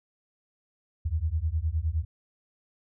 sine beating tone pair, 75 / 84.7 Hz, D2 / E2, +37 / +48 cents, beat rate 9.7 Hz, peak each -28 dBFS, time 1.05-2.05 s, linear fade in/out 10 ms, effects none

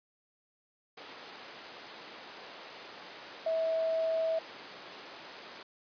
sine tone in noise, 649 Hz, E5, 27 cents flat, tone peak -27 dBFS, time 3.46-4.39 s, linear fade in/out 5 ms, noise pink, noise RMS -45 dBFS, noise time 0.97-5.63 s, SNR +15 dB, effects high-pass 400 Hz 12 dB/octave + resampled to 11025 Hz

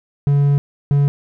triangle tone bursts at uneven times, 142.3 Hz, C#3, 46 cents sharp, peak -9 dBFS, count 2, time 0.27-0.58 / 0.91-1.08 s, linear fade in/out 0 ms, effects none

